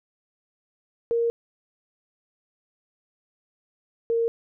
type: tone pair in turn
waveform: sine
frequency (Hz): 466.2 / 461.4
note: A#4 / A#4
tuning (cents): 0 / -18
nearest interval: unison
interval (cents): 18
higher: first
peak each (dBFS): -20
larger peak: neither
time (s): 1.11-1.3 / 4.1-4.28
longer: first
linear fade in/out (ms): 0
effects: none